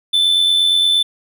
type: tone with amplitude modulation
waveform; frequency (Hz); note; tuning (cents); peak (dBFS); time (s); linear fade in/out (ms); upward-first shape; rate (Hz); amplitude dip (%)
triangle; 3520; A7; 0; -8; 0.13-1.03; 10; sine; 88.6; 40
effects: none